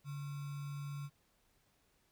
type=tone with sample-and-hold; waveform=sine; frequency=142.8 Hz; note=D3; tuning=48 cents flat; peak=-40 dBFS; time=0.04-1.1 s; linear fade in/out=50 ms; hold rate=1225 Hz; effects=pink hiss -74 dBFS RMS until 2.11 s